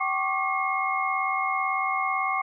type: tone cluster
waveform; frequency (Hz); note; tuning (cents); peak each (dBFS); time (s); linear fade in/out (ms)
sine; 767 / 1096 / 1174 / 2155; G5 / C#6 / D6 / C#7; -38 / -20 / -1 / -49; -29; 0-2.42; 10
effects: none